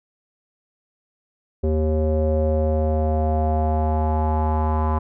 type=tone with low-pass filter sweep; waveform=square; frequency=77.78 Hz; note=D#2; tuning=in tune; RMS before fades=-20 dBFS; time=1.63-4.99 s; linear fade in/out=10 ms; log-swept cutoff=460 to 990 Hz; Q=5.2; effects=none